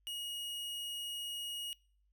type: tone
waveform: 45% pulse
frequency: 2883 Hz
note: F#7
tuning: 46 cents flat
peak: -38 dBFS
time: 0.07-1.73 s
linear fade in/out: 0 ms
effects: noise-tail reverb RT60 0.5 s tail -25 dB re dry + added 50 Hz sine -70 dBFS peak until 2.12 s